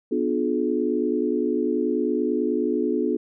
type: chord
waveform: sine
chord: B diminished seventh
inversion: none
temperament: just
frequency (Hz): 246.9 / 296.3 / 355.6 / 426.7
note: B3 / D4 / F4 / Ab4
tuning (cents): 0 / +15 / +31 / +47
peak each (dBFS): -26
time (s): 0.11-3.17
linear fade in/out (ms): 10
effects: none